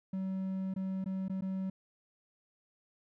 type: tone with dropouts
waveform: triangle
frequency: 190 Hz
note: F#3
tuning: 46 cents sharp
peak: -31 dBFS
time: 0.13-1.7 s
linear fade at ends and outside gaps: 5 ms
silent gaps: 0.74-0.761 / 1.043-1.059 / 1.283-1.296 / 1.41-1.42 s
effects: none